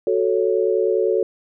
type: chord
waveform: sine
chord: F# minor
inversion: none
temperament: equal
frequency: 370 / 440 / 554.4 Hz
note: F#4 / A4 / C#5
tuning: 0 / 0 / 0 cents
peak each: -20 / -19 / -23 dBFS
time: 0.07-1.23 s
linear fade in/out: 2 ms
effects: none